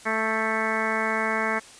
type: harmonic tone with a mistuned harmonic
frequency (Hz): 220.1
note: A3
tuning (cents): +1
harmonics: 1 / 2 / 3 / 4 / 5 / 6 / 7 / 8 / 9 / 10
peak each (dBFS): -32 / -32 / -32 / -32 / -32 / -32 / -32 / -32 / -32 / -32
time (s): 0.05-1.6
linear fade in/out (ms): 20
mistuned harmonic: 7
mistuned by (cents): +34
effects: white hiss -47 dBFS RMS until 1.79 s + resampled to 22050 Hz